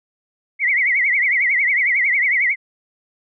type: tone with vibrato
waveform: sine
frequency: 2093 Hz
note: C7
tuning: in tune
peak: -14 dBFS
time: 0.59-2.56 s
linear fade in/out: 50 ms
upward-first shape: triangle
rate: 11 Hz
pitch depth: 180 cents each way
effects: none